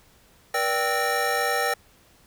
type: tone cluster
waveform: square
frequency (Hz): 480.5 / 584 / 780 / 1316 / 1836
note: B4 / D5 / G5 / E6 / A#6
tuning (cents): -48 / -10 / -9 / -3 / -27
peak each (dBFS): -30 / -31 / -28 / -31 / -28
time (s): 0.54-1.74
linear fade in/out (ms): 5
effects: pink hiss -57 dBFS RMS until 2.26 s